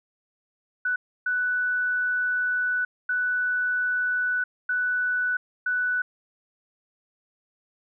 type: tone bursts at uneven times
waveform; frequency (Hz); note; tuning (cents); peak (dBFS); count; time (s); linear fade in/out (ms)
sine; 1487; F#6; +8; -22; 5; 0.85-0.96 / 1.26-2.85 / 3.09-4.44 / 4.69-5.37 / 5.66-6.02; 5
effects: none